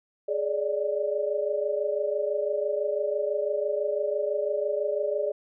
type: tone cluster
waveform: sine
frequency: 419.6 / 573 / 599 Hz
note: G#4 / D5 / D5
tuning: +18 / -43 / +34 cents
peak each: -29 dBFS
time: 0.28-5.32 s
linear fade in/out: 10 ms
effects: none